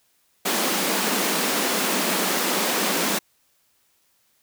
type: high-pass noise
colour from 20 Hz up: pink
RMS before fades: -23 dBFS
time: 0.45-3.19 s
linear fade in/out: 10 ms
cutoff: 180 Hz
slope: 96 dB/octave
effects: white hiss -65 dBFS RMS until 4.42 s